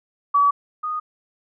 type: tone pair in turn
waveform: sine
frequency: 1142 / 1236.5 Hz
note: D6 / D#6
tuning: -49 / -11 cents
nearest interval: minor second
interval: 138 cents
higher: second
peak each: -13 / -23 dBFS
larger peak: first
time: 0.34-0.51 / 0.83-1 s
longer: neither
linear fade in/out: 10 ms
effects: none